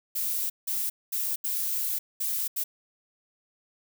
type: noise bursts at uneven times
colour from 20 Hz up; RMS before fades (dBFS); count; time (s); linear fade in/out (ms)
violet; -29; 6; 0.15-0.5 / 0.67-0.9 / 1.12-1.36 / 1.44-1.99 / 2.2-2.48 / 2.56-2.64; 10
effects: none